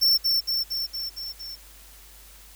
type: tone with echo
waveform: square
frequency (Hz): 5410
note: E8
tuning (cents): +44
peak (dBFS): -17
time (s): 0.01-0.18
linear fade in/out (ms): 20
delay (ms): 230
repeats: 6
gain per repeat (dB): -3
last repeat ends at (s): 1.56
effects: added 50 Hz sine -50 dBFS peak until 2.55 s + white hiss -50 dBFS RMS until 2.55 s